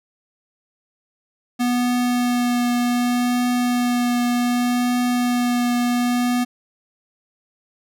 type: tone with vibrato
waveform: square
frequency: 244.2 Hz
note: B3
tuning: 19 cents flat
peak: -18 dBFS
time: 1.59-6.45 s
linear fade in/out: 20 ms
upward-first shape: triangle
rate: 0.66 Hz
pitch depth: 13 cents each way
effects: none